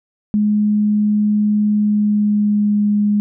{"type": "tone with pitch glide", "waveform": "sine", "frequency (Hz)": [209.6, 207.2], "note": ["G#3", "G#3"], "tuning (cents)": [16, -4], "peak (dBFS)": -12, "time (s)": [0.34, 3.2], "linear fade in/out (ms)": 0, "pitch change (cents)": -20, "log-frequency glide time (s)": [1.69, 2.83], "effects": []}